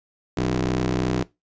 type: ring-modulated tone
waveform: 20% pulse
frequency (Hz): 63.2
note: B1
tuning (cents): +41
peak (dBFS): -13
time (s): 0.37-1.23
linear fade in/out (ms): 5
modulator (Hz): 235
effects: noise-tail reverb RT60 0.2 s tail -20 dB re dry + resampled to 16000 Hz